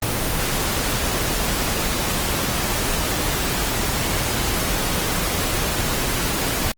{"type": "noise", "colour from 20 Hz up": "pink", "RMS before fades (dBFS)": -22, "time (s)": [0.02, 6.72], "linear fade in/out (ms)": 5, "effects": ["Opus 24 kbps"]}